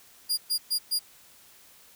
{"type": "tone bursts", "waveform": "sawtooth", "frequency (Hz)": 4832, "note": "D8", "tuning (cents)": 48, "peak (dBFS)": -21, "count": 4, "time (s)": [0.29, 0.994], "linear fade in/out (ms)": 20, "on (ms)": 86, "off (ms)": 120, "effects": ["white hiss -55 dBFS RMS until 1.95 s"]}